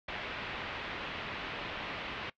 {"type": "low-pass noise", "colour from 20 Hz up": "white", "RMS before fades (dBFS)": -40, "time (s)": [0.08, 2.3], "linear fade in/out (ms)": 5, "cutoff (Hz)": 3100, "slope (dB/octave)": 24, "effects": ["noise-tail reverb RT60 0.1 s tail -20 dB re dry", "low-pass 5000 Hz 12 dB/octave"]}